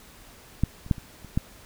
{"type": "clicks", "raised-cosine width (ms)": 5, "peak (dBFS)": [-8, -29, -8, -27, -30, -10], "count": 6, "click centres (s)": [0.636, 0.864, 0.912, 0.982, 1.247, 1.375], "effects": ["pink hiss -50 dBFS RMS until 1.65 s"]}